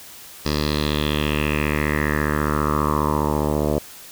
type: tone with low-pass filter sweep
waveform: 10% pulse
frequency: 74.8 Hz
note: D2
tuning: 32 cents sharp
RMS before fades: -21 dBFS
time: 0.45-3.79 s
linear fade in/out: 10 ms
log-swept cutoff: 5000 to 650 Hz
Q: 4.5
effects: white hiss -41 dBFS RMS until 4.11 s